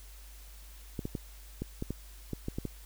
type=clicks; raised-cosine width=3 ms; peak=-21 dBFS; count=10; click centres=0.992 / 1.054 / 1.152 / 1.62 / 1.824 / 1.906 / 2.333 / 2.484 / 2.585 / 2.653 s; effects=added 50 Hz sine -48 dBFS peak until 2.85 s + white hiss -56 dBFS RMS until 2.85 s